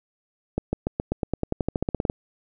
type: accelerating click train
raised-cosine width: 2 ms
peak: -10 dBFS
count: 18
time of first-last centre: 0.58-2.099 s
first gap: 150 ms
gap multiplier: 0.93
effects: none